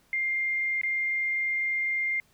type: tone with dropouts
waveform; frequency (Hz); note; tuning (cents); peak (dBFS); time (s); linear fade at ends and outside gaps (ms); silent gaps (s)
sine; 2108; C7; +12; -25; 0.13-2.2; 1; 0.814-0.834
effects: pink hiss -64 dBFS RMS until 2.33 s